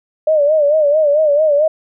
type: tone with vibrato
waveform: sine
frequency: 600 Hz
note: D5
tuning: 37 cents sharp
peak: -9 dBFS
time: 0.27-1.68 s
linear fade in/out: 5 ms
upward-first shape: sine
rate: 4.5 Hz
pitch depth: 94 cents each way
effects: none